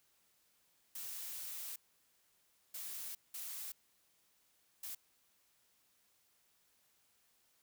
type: noise bursts at uneven times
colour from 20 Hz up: blue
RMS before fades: -45 dBFS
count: 4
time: 0.95-1.76 / 2.74-3.15 / 3.34-3.72 / 4.83-4.95 s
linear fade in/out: 5 ms
effects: white hiss -74 dBFS RMS until 7.62 s